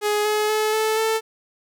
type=tone with pitch steps; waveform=sawtooth; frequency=418.2 / 424.3 / 430.5 / 436.7 / 443.1 Hz; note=G#4 / G#4 / A4 / A4 / A4; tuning=+12 / +37 / -38 / -13 / +12 cents; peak=-15 dBFS; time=0.01-1.21 s; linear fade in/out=50 ms; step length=240 ms; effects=none